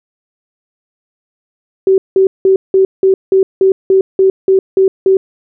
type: tone bursts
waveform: sine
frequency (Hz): 382.5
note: G4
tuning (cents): -42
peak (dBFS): -5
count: 12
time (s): 1.87-5.17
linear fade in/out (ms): 2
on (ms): 110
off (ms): 180
effects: none